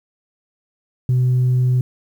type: tone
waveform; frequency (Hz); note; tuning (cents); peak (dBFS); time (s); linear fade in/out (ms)
sine; 126.3; B2; +39; -11; 1.09-1.81; 2
effects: tanh soft clip ceiling -11 dBFS + 8-bit